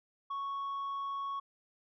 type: tone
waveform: sine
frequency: 1108.7 Hz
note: C#6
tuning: in tune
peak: -32 dBFS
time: 0.3-1.4 s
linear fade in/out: 10 ms
effects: tanh soft clip ceiling -34 dBFS